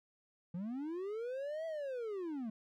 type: linear two-way sweep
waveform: triangle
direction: up then down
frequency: 164.81 to 660 to 209.5 Hz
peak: -36 dBFS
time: 0.54-2.5 s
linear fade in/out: 5 ms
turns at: 1.66 s
effects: none